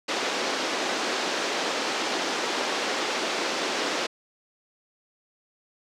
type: band-pass noise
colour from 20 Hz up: pink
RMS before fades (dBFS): -28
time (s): 0.08-4.07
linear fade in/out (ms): 10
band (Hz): 290 to 6100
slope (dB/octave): 24
effects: none